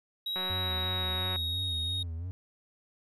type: tone with pitch glide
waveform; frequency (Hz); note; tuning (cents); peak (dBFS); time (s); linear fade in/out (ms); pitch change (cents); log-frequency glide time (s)
triangle; 3840 to 3739; B7 to A#7; -49 to +4; -30; 0.26-2.03; 5; -47; 0.58-1.79
type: click train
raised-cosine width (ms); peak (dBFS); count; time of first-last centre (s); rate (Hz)
0.5; -24; 186; 0.36-1.36; 185
type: tone with vibrato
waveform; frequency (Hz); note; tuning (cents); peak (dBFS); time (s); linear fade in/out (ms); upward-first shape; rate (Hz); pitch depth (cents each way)
triangle; 86.8; F2; -10; -32; 0.5-2.31; 0; sine; 2.9; 120
effects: none